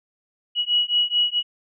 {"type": "beating tone pair", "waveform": "sine", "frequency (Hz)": [2915, 2919.6], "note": ["F#7", "F#7"], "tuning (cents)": [-26, -24], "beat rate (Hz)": 4.6, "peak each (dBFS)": -21, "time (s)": [0.55, 1.43], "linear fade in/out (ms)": 50, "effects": []}